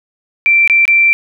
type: tone with dropouts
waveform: sine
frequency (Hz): 2349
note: D7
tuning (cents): 0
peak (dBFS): -6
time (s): 0.46-1.13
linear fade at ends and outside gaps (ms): 0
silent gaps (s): 0.676-0.698 / 0.854-0.879
effects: none